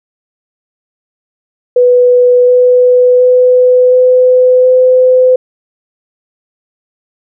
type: tone with pitch steps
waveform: sine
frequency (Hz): 493.9 / 497.6 / 501.4 / 505.2 / 509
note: B4 / B4 / B4 / B4 / C5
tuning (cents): 0 / +13 / +26 / +39 / -48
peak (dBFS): -3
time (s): 1.76-5.36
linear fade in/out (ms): 5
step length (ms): 720
effects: none